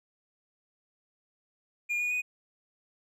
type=tone with pitch steps; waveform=triangle; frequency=2420 / 2451 / 2482 Hz; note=D#7 / D#7 / D#7; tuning=-49 / -27 / -5 cents; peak=-26 dBFS; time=1.89-2.22 s; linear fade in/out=20 ms; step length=110 ms; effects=none